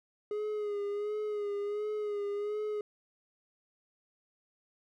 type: tone with vibrato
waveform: triangle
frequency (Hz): 415.3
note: G#4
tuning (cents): 0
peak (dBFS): -30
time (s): 0.31-2.81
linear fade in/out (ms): 2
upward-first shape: sine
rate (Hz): 1.4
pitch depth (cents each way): 41
effects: none